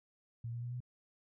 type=tone with pitch steps; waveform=sine; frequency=116.54 / 118.85 / 121.21 / 123.61 Hz; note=A#2 / A#2 / B2 / B2; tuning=0 / +34 / -32 / +2 cents; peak=-38 dBFS; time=0.44-0.804 s; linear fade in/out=5 ms; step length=91 ms; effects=none